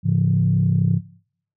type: tone cluster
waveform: sine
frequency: 106.2 / 139.1 / 170.9 Hz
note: G#2 / C#3 / F3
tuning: +39 / +6 / -37 cents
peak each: -19 dBFS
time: 0.03-1.01 s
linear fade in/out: 50 ms
effects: noise-tail reverb RT60 0.6 s tail -20 dB re dry + tanh soft clip ceiling -7 dBFS